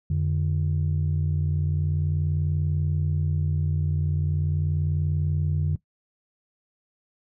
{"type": "tone pair together", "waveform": "sine", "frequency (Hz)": [88.4, 148.79], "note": ["F2", "D3"], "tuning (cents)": [22, 23], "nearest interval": "major sixth", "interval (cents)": 901, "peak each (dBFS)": -23, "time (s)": [0.1, 5.76], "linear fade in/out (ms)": 5, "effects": ["noise-tail reverb RT60 0.1 s tail -18 dB re dry", "tanh soft clip ceiling -16 dBFS"]}